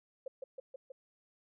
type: tone with echo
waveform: sine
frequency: 527 Hz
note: C5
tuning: 12 cents sharp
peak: -37 dBFS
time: 0.26-0.28 s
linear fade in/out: 5 ms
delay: 160 ms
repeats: 4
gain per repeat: -2 dB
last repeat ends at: 0.92 s
effects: none